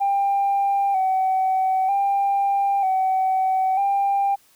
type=tone with vibrato; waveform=sine; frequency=776 Hz; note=G5; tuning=18 cents flat; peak=-16 dBFS; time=0-4.36 s; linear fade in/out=20 ms; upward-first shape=square; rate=0.53 Hz; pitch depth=42 cents each way; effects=tanh soft clip ceiling -14 dBFS + white hiss -57 dBFS RMS until 4.55 s